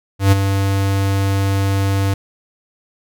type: tone with ADSR envelope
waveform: square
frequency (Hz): 98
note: G2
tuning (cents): 0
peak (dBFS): -7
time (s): 0.19-2.14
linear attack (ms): 130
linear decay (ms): 19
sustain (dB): -8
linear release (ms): 4
effects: none